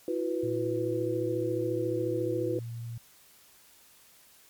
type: chord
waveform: sine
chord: E suspended second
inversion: none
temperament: equal with one note detuned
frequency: 329.6 / 363.8 / 493.9 Hz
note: E4 / F#4 / B4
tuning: 0 / -29 / 0 cents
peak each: -32 dBFS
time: 0.08-2.59 s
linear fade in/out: 2 ms
type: tone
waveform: sine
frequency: 116.54 Hz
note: A#2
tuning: in tune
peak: -35 dBFS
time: 0.43-2.98 s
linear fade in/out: 5 ms
effects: white hiss -58 dBFS RMS until 4.49 s + MP3 96 kbps